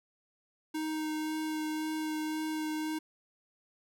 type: tone with vibrato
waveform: square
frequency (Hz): 311.1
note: D#4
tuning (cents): 0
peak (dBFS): -33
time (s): 0.74-2.99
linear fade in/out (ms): 10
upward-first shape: sine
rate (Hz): 1.9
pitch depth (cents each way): 10
effects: none